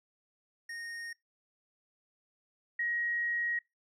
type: tone pair in turn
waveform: square / sine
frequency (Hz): 1854 / 1891.9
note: A#6 / A#6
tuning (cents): -10 / +25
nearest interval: unison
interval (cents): 35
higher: second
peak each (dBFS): -40 / -30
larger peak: second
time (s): 0.69-1.13 / 2.79-3.59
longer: second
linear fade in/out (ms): 5
effects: noise-tail reverb RT60 0.2 s tail -23 dB re dry + low-pass 9000 Hz 12 dB/octave